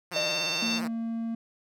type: tone with vibrato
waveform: 5% pulse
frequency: 167.3 Hz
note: E3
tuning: 26 cents sharp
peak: -24 dBFS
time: 0.11-0.88 s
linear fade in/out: 10 ms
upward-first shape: sine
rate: 17 Hz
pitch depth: 130 cents each way
type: harmonic tone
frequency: 902 Hz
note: A5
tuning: 43 cents sharp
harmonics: 3 / 4 / 5 / 6 / 7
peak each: -31 / -34 / -33 / -39 / -39 dBFS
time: 0.12-0.81 s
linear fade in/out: 50 ms
type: tone with exponential decay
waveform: triangle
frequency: 608 Hz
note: D#5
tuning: 40 cents flat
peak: -25 dBFS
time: 0.16-1.04 s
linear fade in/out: 2 ms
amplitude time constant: 190 ms
type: tone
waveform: triangle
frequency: 228.4 Hz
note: A#3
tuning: 35 cents flat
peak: -27 dBFS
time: 0.62-1.35 s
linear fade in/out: 5 ms
effects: none